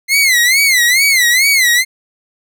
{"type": "tone with vibrato", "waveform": "sawtooth", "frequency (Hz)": 2072, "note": "C7", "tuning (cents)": -17, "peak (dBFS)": -5, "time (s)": [0.08, 1.85], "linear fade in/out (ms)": 50, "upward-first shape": "sine", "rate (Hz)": 2.3, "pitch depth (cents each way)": 160, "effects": []}